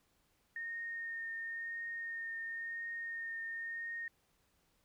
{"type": "tone with vibrato", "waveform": "sine", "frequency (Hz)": 1839, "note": "A#6", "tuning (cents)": -24, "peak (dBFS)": -39, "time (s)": [0.56, 4.08], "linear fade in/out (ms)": 2, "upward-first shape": "triangle", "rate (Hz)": 0.96, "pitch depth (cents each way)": 14, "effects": ["pink hiss -75 dBFS RMS until 4.84 s"]}